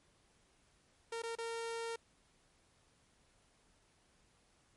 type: tone with dropouts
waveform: sawtooth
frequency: 460 Hz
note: A#4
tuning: 23 cents flat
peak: -35 dBFS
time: 1.12-1.96 s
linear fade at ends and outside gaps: 5 ms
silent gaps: 1.221-1.234 / 1.354-1.384 s
effects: pink hiss -71 dBFS RMS until 4.76 s + MP3 48 kbps